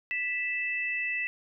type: tone pair together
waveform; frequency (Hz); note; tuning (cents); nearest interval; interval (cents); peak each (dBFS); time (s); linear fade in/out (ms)
sine; 1975.5 / 2637; B6 / E7; 0 / 0; perfect fourth; 500; -31 / -31; 0.11-1.27; 0
effects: none